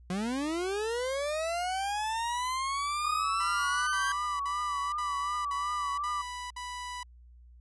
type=linear sweep; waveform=40% pulse; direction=up; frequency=174.61 to 1596 Hz; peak=-29 dBFS; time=0.1-4.12 s; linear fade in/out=2 ms
type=tone with vibrato; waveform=sine; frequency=1166 Hz; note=D6; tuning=13 cents flat; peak=-30 dBFS; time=3.04-6.22 s; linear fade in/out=10 ms; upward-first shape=triangle; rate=2.7 Hz; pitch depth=77 cents each way
type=tone bursts; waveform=sawtooth; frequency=987.8 Hz; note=B5; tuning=in tune; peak=-33 dBFS; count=7; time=3.4-7.032 s; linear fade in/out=5 ms; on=470 ms; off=57 ms
effects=added 60 Hz sine -51 dBFS peak until 7.6 s + resampled to 24000 Hz